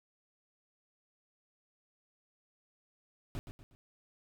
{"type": "noise with echo", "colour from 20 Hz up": "brown", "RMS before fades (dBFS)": -38, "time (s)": [3.35, 3.39], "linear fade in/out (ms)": 0, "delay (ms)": 120, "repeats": 3, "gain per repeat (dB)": -8, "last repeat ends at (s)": 3.75, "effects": []}